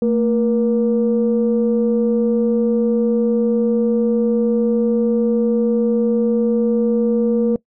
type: tone pair together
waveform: sine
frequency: 224.9 / 476.5 Hz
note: A3 / A#4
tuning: +38 / +38 cents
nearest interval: octave + minor second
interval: 1300 cents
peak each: -15 / -16 dBFS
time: 0.02-7.56 s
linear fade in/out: 2 ms
effects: noise-tail reverb RT60 0.1 s tail -22 dB re dry + tanh soft clip ceiling -7 dBFS